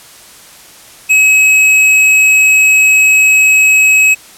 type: tone with tanh clipping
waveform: sine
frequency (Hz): 2559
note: D#7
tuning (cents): +48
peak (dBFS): -6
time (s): 1.09-4.15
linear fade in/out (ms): 20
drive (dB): 16
effects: white hiss -37 dBFS RMS until 4.37 s + low-pass 12000 Hz 12 dB/octave